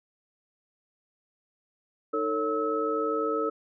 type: tone cluster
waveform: sine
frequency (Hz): 307.8 / 447.8 / 556 / 1295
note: D#4 / A4 / C#5 / E6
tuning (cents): -19 / +30 / +5 / -31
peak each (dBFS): -33 / -28 / -34 / -30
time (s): 2.13-3.5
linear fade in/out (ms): 10
effects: none